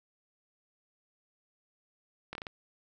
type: slowing click train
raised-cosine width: 0.3 ms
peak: -23 dBFS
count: 5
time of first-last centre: 2.33-2.468 s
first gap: 22 ms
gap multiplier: 1.31
effects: none